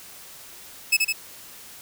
sawtooth tone with echo, 2596 Hz, E7, 27 cents flat, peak -12 dBFS, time 0.92-0.97 s, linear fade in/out 10 ms, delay 79 ms, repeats 2, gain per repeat -3 dB, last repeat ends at 1.128 s, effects white hiss -44 dBFS RMS until 1.81 s

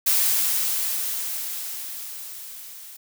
blue noise with level ramp, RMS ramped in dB -19 to -42 dBFS, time 0.06-2.97 s, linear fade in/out 10 ms, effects none

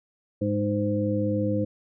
harmonic tone with a mistuned harmonic, 103.1 Hz, G#2, 12 cents flat, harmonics 1 / 2 / 3 / 5, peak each -28 / -28 / -28 / -28 dBFS, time 0.41-1.65 s, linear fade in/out 10 ms, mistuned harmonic 1, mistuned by +46 cents, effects none

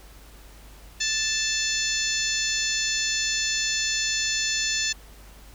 harmonic tone with a mistuned harmonic, 880 Hz, A5, in tune, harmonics 2 / 3 / 4 / 5 / 6 / 7 / 8, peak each -31 / -31 / -31 / -31 / -31 / -31 / -31 dBFS, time 1-4.93 s, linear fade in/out 10 ms, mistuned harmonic 5, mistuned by -27 cents, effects added 50 Hz sine -46 dBFS peak until 5.54 s + pink hiss -51 dBFS RMS until 5.54 s

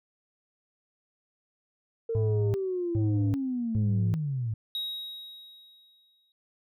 sine linear sweep, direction down, 460 to 105.5 Hz, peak -27 dBFS, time 2.09-4.54 s, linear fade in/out 5 ms
sine tone bursts, 106.9 Hz, A2, 49 cents flat, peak -22 dBFS, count 3, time 2.15-4.14 s, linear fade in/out 0 ms, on 390 ms, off 410 ms
triangle tone with exponential decay, 3800 Hz, A#7, 33 cents sharp, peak -27 dBFS, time 4.75-6.32 s, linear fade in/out 1 ms, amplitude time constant 340 ms
effects tanh soft clip ceiling -19 dBFS

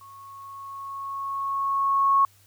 sine tone with level ramp, 1100 Hz, C#6, 14 cents flat, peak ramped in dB -44 to -15 dBFS, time 0.01-2.25 s, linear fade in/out 2 ms, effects added 99 Hz sine -59 dBFS peak until 2.46 s + white hiss -59 dBFS RMS until 2.46 s

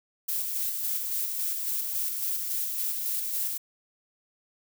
violet noise with tremolo, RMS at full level -29 dBFS, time 0.28-3.58 s, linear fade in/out 10 ms, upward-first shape square, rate 3.6 Hz, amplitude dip 30%, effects none

